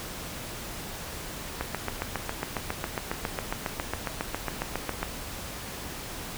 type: click train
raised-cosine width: 0.5 ms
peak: -13 dBFS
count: 26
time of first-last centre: 1.61-5.03 s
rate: 7.31 Hz
effects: pink hiss -38 dBFS RMS until 6.37 s